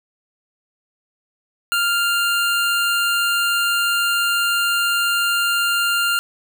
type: tone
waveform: 25% pulse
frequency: 1396.9 Hz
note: F6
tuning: in tune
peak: -13 dBFS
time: 1.72-6.19 s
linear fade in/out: 0 ms
effects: none